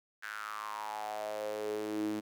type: tone with high-pass filter sweep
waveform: sawtooth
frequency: 106.4 Hz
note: G#2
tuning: 42 cents sharp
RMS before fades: -38 dBFS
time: 0.22-2.21 s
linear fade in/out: 20 ms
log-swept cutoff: 1600 to 270 Hz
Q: 6.6
effects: none